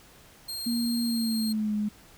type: tone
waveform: sawtooth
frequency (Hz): 4209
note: C8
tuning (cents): +9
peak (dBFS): -30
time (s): 0.48-1.53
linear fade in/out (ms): 10
type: tone with pitch glide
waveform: sine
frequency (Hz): 235.5 to 209.8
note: A#3 to G#3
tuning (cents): +18 to +18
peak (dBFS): -25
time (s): 0.66-1.89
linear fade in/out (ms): 10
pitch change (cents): -200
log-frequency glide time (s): 1.04-1.75
effects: pink hiss -54 dBFS RMS until 2.17 s